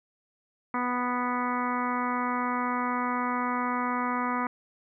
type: harmonic tone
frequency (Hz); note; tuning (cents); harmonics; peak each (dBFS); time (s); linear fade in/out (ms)
246.9; B3; 0; 1 / 2 / 3 / 4 / 5 / 6 / 7 / 8 / 9; -31 / -39 / -37 / -31 / -32 / -39 / -44 / -39 / -43; 0.74-4.47; 2
effects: none